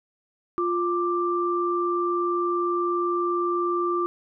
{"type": "tone pair together", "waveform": "sine", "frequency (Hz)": [350.4, 1178.6], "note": ["F4", "D6"], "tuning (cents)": [6, 6], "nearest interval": "octave + major sixth", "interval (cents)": 2100, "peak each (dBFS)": [-24, -25], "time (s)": [0.58, 4.06], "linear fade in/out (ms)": 0, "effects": []}